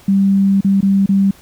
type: tone with dropouts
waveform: sine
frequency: 196 Hz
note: G3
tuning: in tune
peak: -9 dBFS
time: 0.08-1.31 s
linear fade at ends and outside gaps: 5 ms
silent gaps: 0.608-0.645 / 0.808-0.827 / 1.061-1.09 s
effects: pink hiss -45 dBFS RMS until 1.41 s